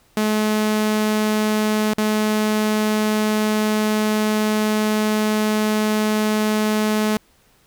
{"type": "tone with dropouts", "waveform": "sawtooth", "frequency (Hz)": 214.1, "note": "A3", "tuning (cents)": -47, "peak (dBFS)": -13, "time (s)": [0.17, 7.17], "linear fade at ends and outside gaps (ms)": 2, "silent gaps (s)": [1.935, 1.981], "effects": ["pink hiss -57 dBFS RMS until 7.66 s"]}